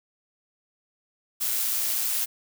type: noise with amplitude modulation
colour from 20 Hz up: blue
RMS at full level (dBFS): -25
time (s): 1.4-2.26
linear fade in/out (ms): 20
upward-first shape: sine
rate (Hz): 116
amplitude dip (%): 30
effects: none